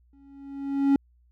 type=tone with exponential growth; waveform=triangle; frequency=277.2 Hz; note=C#4; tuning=in tune; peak=-13 dBFS; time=0.13-0.96 s; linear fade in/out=2 ms; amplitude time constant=180 ms; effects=added 60 Hz sine -58 dBFS peak until 1.31 s